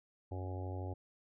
harmonic tone, 92.5 Hz, F#2, in tune, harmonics 1 / 3 / 4 / 5 / 6 / 7 / 8 / 9, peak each -39 / -49 / -49 / -53 / -52 / -55 / -53 / -53 dBFS, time 0.31-0.94 s, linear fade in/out 10 ms, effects none

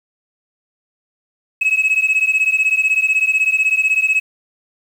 sine beating tone pair, 2561 / 2577 Hz, D#7 / E7, +49 / -40 cents, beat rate 16 Hz, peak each -14 dBFS, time 1.61-4.2 s, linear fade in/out 10 ms, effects tanh soft clip ceiling -9 dBFS + 7-bit

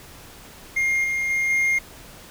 triangle tone with level steps, 2125 Hz, C7, 26 cents sharp, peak -17 / -20 / -18 / -16 dBFS, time 0.76-1.79 s, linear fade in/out 10 ms, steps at 1.04 / 1.3 / 1.5 s, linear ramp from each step 2 ms, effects pink hiss -44 dBFS RMS until 2.3 s

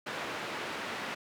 white band-pass noise, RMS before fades -38 dBFS, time 0.06-1.15 s, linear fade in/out 10 ms, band 160 to 2100 Hz, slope 12 dB/octave, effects none

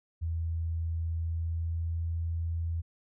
sine tone with pitch glide, 82.41 to 83.18 Hz, E2 to E2, 0 to +16 cents, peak -29 dBFS, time 0.21-2.82 s, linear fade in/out 20 ms, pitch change +16 cents, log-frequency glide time 1.17-2.01 s, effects none

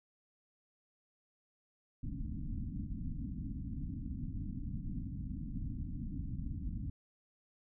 pink low-pass noise, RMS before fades -40 dBFS, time 2.03-6.9 s, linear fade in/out 5 ms, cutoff 290 Hz, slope 96 dB/octave, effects none

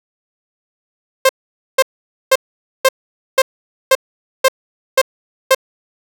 sawtooth tone bursts, 528 Hz, C5, 16 cents sharp, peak -3 dBFS, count 9, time 1.25-5.548 s, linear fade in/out 5 ms, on 42 ms, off 490 ms, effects none

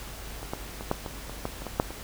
clicks, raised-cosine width 1 ms, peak -25 / -16 / -23 / -10 / -20 / -24 / -15 / -27 / -20 / -7 / -24 dBFS, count 11, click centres 0.43 / 0.535 / 0.809 / 0.914 / 1.062 / 1.296 / 1.454 / 1.62 / 1.667 / 1.799 / 1.906 s, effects added 50 Hz sine -42 dBFS peak until 2.03 s + pink hiss -42 dBFS RMS until 2.03 s

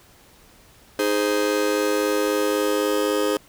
45% pulse chord, Ab major, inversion second, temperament just, 311.5 / 415.3 / 519.1 Hz, Eb4 / Ab4 / C5, +2 / 0 / -14 cents, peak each -25 / -23 / -24 dBFS, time 0.99-3.37 s, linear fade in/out 2 ms, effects pink hiss -52 dBFS RMS until 3.48 s

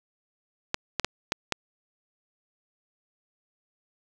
clicks, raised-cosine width 0.2 ms, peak -7 dBFS, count 5, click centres 0.744 / 0.997 / 1.046 / 1.321 / 1.523 s, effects 7-bit

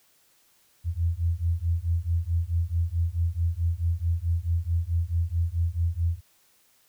sine beating tone pair, 82.4 / 87 Hz, E2 / F2, 0 / -6 cents, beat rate 4.6 Hz, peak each -26 dBFS, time 0.84-6.21 s, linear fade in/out 50 ms, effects white hiss -63 dBFS RMS until 6.88 s

